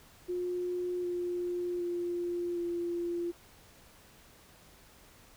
sine tone with pitch steps, 357.5 / 353.4 / 349.3 / 345.3 Hz, F4 / F4 / F4 / F4, +41 / +21 / 0 / -20 cents, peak -31 dBFS, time 0.28-3.32 s, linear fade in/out 20 ms, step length 760 ms, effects pink hiss -58 dBFS RMS until 5.36 s

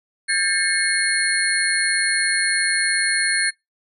sine tone cluster, 1602 / 1779 / 2171 / 4266 / 9410 Hz, G6 / A6 / C#7 / C8 / D9, +37 / +19 / -37 / +33 / +2 cents, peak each -24 dBFS, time 0.28-3.51 s, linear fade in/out 20 ms, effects noise-tail reverb RT60 0.2 s tail -26 dB re dry

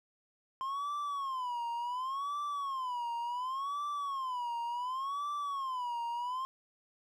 triangle tone with vibrato, 1046.5 Hz, C6, in tune, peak -32 dBFS, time 0.61-6.45 s, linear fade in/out 0 ms, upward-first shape sine, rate 0.69 Hz, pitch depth 190 cents each way, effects none

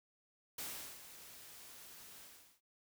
white noise with ADSR envelope, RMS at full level -43 dBFS, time 0.58-2.61 s, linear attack 6 ms, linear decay 400 ms, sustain -12 dB, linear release 420 ms, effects none

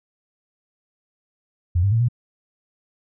sine tone with pitch steps, 87.5 / 99.4 / 113.8 / 120.8 Hz, F2 / G2 / A#2 / B2, +4 / +25 / -41 / -38 cents, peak -15 dBFS, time 1.75-2.086 s, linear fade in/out 10 ms, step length 84 ms, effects none

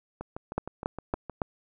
two click trains, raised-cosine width 1 ms, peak -22 / -13 dBFS, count 8 / 4, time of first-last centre 0.21-1.297 / 0.58-1.418 s, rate 6.44 / 3.58 Hz, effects none

